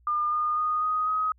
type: tone with pitch steps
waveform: sine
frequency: 1206 / 1220 / 1234.2 / 1248.5 / 1263 Hz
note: D6 / D#6 / D#6 / D#6 / D#6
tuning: +46 / -34 / -14 / +6 / +26 cents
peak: -23 dBFS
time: 0.07-1.32 s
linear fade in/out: 2 ms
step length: 250 ms
effects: added 60 Hz sine -57 dBFS peak until 1.38 s